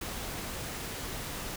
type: noise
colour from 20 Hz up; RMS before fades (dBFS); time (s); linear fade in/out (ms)
pink; -38; 0.01-1.56; 5
effects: none